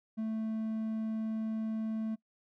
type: tone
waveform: triangle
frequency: 220.4 Hz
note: A3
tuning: 3 cents sharp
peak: -30 dBFS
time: 0.17-2.16 s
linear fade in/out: 20 ms
effects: noise-tail reverb RT60 0.1 s tail -23 dB re dry